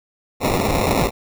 white noise with sample-and-hold, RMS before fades -18 dBFS, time 0.4-1.11 s, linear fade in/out 50 ms, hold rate 1575 Hz, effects none

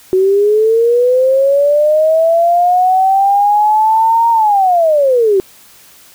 sine linear two-way sweep, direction up then down, 370 to 932.3 to 370 Hz, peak -7 dBFS, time 0.13-5.4 s, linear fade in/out 0 ms, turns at 4.3 s, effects white hiss -42 dBFS RMS until 6.14 s

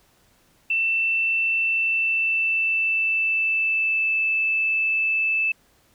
sine tone with pitch glide, 2674 to 2631 Hz, E7 to E7, +24 to -4 cents, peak -19 dBFS, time 0.7-5.52 s, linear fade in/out 5 ms, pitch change -28 cents, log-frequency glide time 1.6-4.16 s, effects pink hiss -60 dBFS RMS until 5.94 s

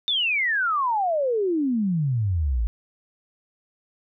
sine exponential sweep, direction down, 3647 to 52 Hz, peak -20 dBFS, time 0.08-2.67 s, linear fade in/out 0 ms, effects none

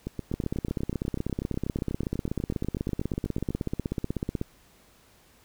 two click trains, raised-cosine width 3 ms, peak -18 / -15 dBFS, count 29 / 67, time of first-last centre 0.07-3.506 / 0.34-4.414 s, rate 8.15 / 16.2 Hz, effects pink hiss -59 dBFS RMS until 5.44 s

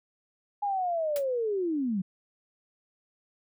sine linear sweep, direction down, 830.6 to 177.4 Hz, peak -26 dBFS, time 0.62-2.02 s, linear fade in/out 10 ms
white noise with exponential decay, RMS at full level -35 dBFS, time 1.16-1.25 s, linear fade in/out 0 ms, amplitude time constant 19 ms
effects none

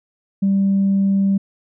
sine tone, 196 Hz, G3, in tune, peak -12 dBFS, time 0.42-1.38 s, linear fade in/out 10 ms, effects tanh soft clip ceiling -10 dBFS

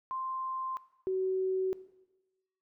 sine tone pair in turn, 1046.5 / 376.7 Hz, C6 / F#4, 0 / +31 cents, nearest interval octave + tritone, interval 1769 cents, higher first, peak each -33 / -28 dBFS, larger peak second, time 0.11-0.77 / 1.07-1.73 s, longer neither, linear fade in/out 0 ms, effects noise-tail reverb RT60 1.0 s tail -17 dB re dry

